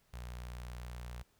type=tone with notch filter; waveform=sawtooth; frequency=60.5 Hz; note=B1; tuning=35 cents flat; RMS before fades=-45 dBFS; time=0.13-1.23 s; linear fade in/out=10 ms; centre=300 Hz; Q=0.58; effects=pink hiss -72 dBFS RMS until 1.39 s